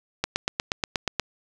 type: click train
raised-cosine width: 0.2 ms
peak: -6 dBFS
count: 9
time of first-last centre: 0.24-1.197 s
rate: 8.36 Hz
effects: none